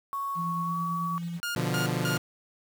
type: tone with pitch glide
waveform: sine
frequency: 1108.7 to 1134 Hz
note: C#6 to C#6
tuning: 0 to +39 cents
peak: -29 dBFS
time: 0.13-1.18 s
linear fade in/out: 0 ms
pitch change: +39 cents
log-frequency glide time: 0.63-0.77 s
type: tone with tremolo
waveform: sine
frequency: 170.3 Hz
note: F3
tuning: 43 cents flat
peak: -30 dBFS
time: 0.35-1.41 s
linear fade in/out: 50 ms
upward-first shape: sine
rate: 9.1 Hz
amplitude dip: 25%
type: tone bursts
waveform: sawtooth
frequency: 1417 Hz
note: F6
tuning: 25 cents sharp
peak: -26 dBFS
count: 3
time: 1.43-2.17 s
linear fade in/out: 0 ms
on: 120 ms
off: 190 ms
type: chord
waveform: sawtooth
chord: B diminished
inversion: none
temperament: equal with one note detuned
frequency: 123.47 / 147.77 / 174.61 Hz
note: B2 / D3 / F3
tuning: 0 / +11 / 0 cents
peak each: -27 dBFS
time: 1.56-2.18 s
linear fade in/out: 5 ms
effects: 8-bit